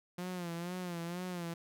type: tone with vibrato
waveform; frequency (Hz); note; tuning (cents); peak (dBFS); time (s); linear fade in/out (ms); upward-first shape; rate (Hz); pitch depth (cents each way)
sawtooth; 175.4; F3; +8; -34; 0.18-1.54; 5; sine; 2.1; 75
effects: none